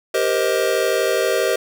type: chord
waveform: square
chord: C minor seventh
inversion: second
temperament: just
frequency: 392.4 / 470.9 / 523.3 / 627.9 Hz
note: G4 / Bb4 / C5 / Eb5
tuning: +2 / +18 / 0 / +16 cents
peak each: -23 dBFS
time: 0.14-1.56 s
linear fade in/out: 5 ms
effects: none